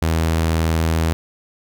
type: tone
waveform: sawtooth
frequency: 81.2 Hz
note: E2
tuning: 26 cents flat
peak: -12 dBFS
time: 0.02-1.13 s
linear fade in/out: 0 ms
effects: none